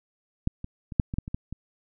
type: clicks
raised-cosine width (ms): 5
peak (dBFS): -11 / -22 / -24 / -6 / -19 / -13 / -23 / -16 / -22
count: 9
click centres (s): 0.474 / 0.644 / 0.922 / 0.998 / 1.139 / 1.185 / 1.279 / 1.345 / 1.526
effects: none